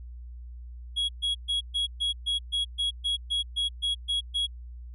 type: tone bursts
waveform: triangle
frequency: 3322 Hz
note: G#7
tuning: in tune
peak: -23 dBFS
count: 14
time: 0.96-4.47 s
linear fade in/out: 20 ms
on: 130 ms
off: 130 ms
effects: added 60 Hz sine -39 dBFS peak until 4.94 s + resampled to 32000 Hz